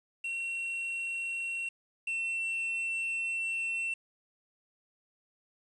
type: tone pair in turn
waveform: triangle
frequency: 2727 / 2699 Hz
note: F7 / E7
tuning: -42 / +40 cents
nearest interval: unison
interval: 18 cents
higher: first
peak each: -31 / -29 dBFS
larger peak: second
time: 0.24-1.69 / 2.07-3.94 s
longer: second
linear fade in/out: 5 ms
effects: resampled to 24000 Hz + 10-bit